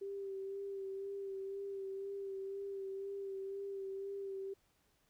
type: tone with vibrato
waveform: sine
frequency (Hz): 392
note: G4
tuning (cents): 0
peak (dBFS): -40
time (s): 0.01-4.54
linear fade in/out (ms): 10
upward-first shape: sine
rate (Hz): 2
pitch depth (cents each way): 24
effects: pink hiss -75 dBFS RMS until 5.09 s